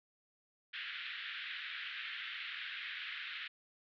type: band-pass noise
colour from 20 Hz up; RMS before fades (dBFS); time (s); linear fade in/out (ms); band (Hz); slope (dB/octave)
pink; -44; 0.73-3.48; 10; 1500 to 3700; 48
effects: none